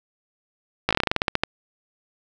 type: slowing click train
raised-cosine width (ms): 0.3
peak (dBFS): -3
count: 14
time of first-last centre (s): 0.89-1.436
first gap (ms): 17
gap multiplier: 1.14
effects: none